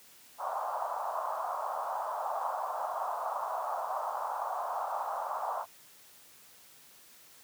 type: band-pass noise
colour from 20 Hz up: pink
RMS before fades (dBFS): -35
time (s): 0.38-5.66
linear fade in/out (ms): 50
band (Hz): 640 to 1200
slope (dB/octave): 48
effects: white hiss -57 dBFS RMS until 7.43 s + high-pass 80 Hz 12 dB/octave